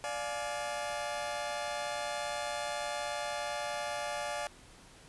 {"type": "chord", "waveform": "sawtooth", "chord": "D diminished", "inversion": "none", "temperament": "just", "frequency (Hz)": [587.3, 704.8, 845.8], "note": ["D5", "F5", "Ab5"], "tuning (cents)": [0, 16, 31], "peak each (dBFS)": [-34, -36, -36], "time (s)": [0.04, 4.47], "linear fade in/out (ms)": 0, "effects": ["pink hiss -56 dBFS RMS until 5.08 s", "resampled to 24000 Hz"]}